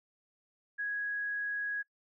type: tone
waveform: sine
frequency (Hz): 1661.2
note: G#6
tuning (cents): 0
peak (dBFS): -32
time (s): 0.78-1.83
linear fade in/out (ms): 20
effects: noise-tail reverb RT60 0.1 s tail -22 dB re dry